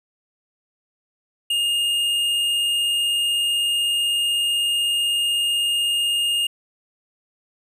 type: tone with hard clipping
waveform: sine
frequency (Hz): 2834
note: F7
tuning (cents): +25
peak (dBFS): -20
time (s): 1.5-6.47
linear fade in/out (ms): 5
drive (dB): 8
effects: none